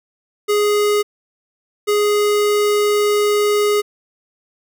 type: tone pair in turn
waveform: square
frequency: 415.3 / 415.3 Hz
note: G#4 / G#4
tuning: 0 / 0 cents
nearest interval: unison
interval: 0 cents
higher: neither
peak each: -14 dBFS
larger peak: neither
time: 0.48-1.03 / 1.87-3.82 s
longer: second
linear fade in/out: 20 ms
effects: none